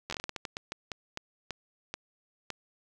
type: slowing click train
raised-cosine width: 0.2 ms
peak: -18 dBFS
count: 17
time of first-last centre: 0.1-2.503 s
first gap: 11 ms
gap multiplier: 1.3
effects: none